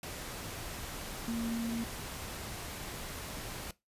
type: tone in noise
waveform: sine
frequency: 230.6 Hz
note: A#3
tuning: 19 cents flat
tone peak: -32 dBFS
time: 1.28-1.84 s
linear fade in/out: 2 ms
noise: pink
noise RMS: -42 dBFS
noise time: 0.03-3.71 s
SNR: +7 dB
effects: noise-tail reverb RT60 0.2 s tail -19 dB re dry + resampled to 32000 Hz